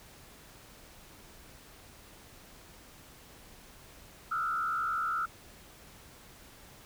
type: tone with frequency modulation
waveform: sine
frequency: 1339 Hz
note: E6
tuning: 27 cents sharp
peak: -29 dBFS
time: 4.31-5.26 s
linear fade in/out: 10 ms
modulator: 69.2 Hz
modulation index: 1.1
effects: pink hiss -54 dBFS RMS until 6.85 s